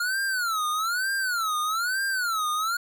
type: tone with vibrato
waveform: square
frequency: 1396.9 Hz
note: F6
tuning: in tune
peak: -25 dBFS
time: 0-2.77 s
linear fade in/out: 5 ms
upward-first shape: sine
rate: 1.1 Hz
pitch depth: 230 cents each way
effects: none